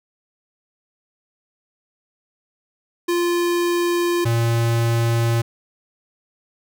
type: tone pair in turn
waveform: square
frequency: 347.4 / 116.16 Hz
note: F4 / A#2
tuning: -9 / -6 cents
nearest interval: octave + perfect fifth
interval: 1897 cents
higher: first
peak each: -18 / -17 dBFS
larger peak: second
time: 3.08-4.25 / 4.25-5.42 s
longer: neither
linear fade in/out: 10 ms
effects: none